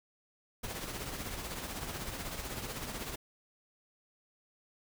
pink noise with tremolo, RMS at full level -38 dBFS, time 0.63-3.16 s, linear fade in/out 10 ms, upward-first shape triangle, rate 16 Hz, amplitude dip 55%, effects none

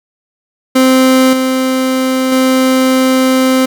30% pulse tone with level steps, 260.2 Hz, C4, 9 cents flat, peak -3 / -8 / -5 dBFS, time 0.75-3.66 s, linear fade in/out 10 ms, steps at 1.33 / 2.32 s, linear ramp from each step 2 ms, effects none

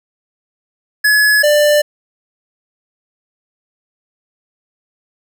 square tone pair in turn, 1698 / 592.4 Hz, G#6 / D5, +38 / +15 cents, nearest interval octave + tritone, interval 1823 cents, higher first, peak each -9 dBFS, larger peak neither, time 1.04-1.43 / 1.43-1.82 s, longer neither, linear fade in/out 10 ms, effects none

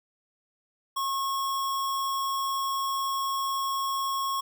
sine tone with sample-and-hold, 1086 Hz, C#6, 36 cents flat, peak -26 dBFS, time 0.96-4.41 s, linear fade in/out 10 ms, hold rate 4410 Hz, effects none

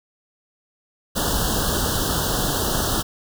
pink band-stop noise, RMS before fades -22 dBFS, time 1.15-3.03 s, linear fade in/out 20 ms, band 1700 to 2900 Hz, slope 96 dB/octave, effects none

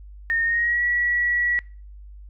sine tone with pitch glide, 1835 to 1934 Hz, A#6 to B6, -28 to -37 cents, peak -19 dBFS, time 0.3-1.59 s, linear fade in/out 0 ms, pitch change +91 cents, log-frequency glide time 0.43-0.83 s, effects noise-tail reverb RT60 0.4 s tail -24 dB re dry + added 50 Hz sine -39 dBFS peak until 2.29 s

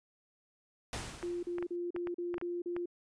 pink noise with exponential decay, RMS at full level -37 dBFS, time 0.93-1.76 s, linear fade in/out 1 ms, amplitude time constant 180 ms
clicks, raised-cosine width 0.5 ms, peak -27 dBFS, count 9, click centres 1.228 / 1.584 / 1.626 / 1.963 / 2.072 / 2.342 / 2.381 / 2.414 / 2.765 s
sine tone bursts, 349.2 Hz, F4, in tune, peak -34 dBFS, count 7, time 1.23-2.858 s, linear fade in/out 5 ms, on 200 ms, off 38 ms
effects resampled to 22050 Hz

